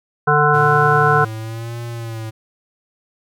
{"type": "harmonic tone", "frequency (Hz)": 148.4, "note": "D3", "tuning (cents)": 18, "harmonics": [1, 3, 5, 7, 9, 10], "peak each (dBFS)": [-18, -18, -18, -18, -18, -18], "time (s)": [0.27, 1.25], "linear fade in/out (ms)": 10}
{"type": "tone with vibrato", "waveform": "square", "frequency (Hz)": 114, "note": "A#2", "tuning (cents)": -38, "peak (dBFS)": -26, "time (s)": [0.53, 2.31], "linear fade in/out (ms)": 20, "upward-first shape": "sine", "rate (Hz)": 0.96, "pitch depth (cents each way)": 60}
{"effects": []}